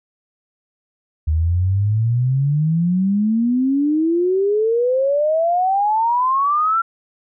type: exponential sweep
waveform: sine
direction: up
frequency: 75.9 to 1372 Hz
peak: -14 dBFS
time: 1.27-6.82 s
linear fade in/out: 10 ms
effects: none